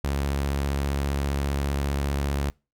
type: tone with vibrato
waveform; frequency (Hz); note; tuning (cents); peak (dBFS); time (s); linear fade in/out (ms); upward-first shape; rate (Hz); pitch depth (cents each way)
sawtooth; 70.1; C#2; +20; -20; 0.04-2.5; 0; triangle; 15; 39
effects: noise-tail reverb RT60 0.3 s tail -26 dB re dry